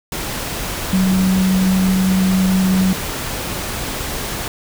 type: tone in noise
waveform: sine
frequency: 187.8 Hz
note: F#3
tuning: 26 cents sharp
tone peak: -12 dBFS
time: 0.93-2.93 s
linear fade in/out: 2 ms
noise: pink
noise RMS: -24 dBFS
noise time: 0.12-4.48 s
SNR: +9 dB
effects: none